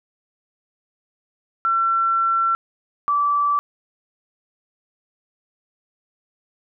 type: tone pair in turn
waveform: sine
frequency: 1350 / 1159.2 Hz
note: E6 / D6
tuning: +41 / -23 cents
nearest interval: minor third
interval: 264 cents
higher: first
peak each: -16 dBFS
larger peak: neither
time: 1.65-2.55 / 3.08-3.59 s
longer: first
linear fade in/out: 0 ms
effects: none